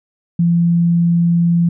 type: tone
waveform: sine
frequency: 170.6 Hz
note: F3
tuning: 40 cents flat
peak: -10 dBFS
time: 0.39-1.69 s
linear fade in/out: 5 ms
effects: none